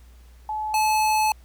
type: tone pair in turn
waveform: sine / square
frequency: 859 / 862.3 Hz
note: A5 / A5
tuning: -42 / -35 cents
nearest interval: unison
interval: 7 cents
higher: second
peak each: -25 / -19 dBFS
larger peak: second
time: 0.49-0.74 / 0.74-1.32 s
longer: second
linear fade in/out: 2 ms
effects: added 60 Hz sine -46 dBFS peak until 1.44 s + pink hiss -59 dBFS RMS until 1.44 s